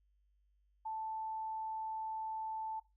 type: tone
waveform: sine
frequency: 880 Hz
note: A5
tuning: in tune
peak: -38 dBFS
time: 0.85-2.8 s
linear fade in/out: 10 ms
effects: noise-tail reverb RT60 0.2 s tail -17 dB re dry + added 50 Hz sine -70 dBFS peak until 2.96 s